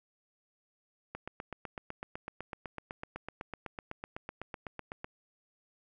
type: click train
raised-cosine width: 0.5 ms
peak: -24 dBFS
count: 32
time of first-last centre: 1.15-5.044 s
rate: 7.96 Hz
effects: none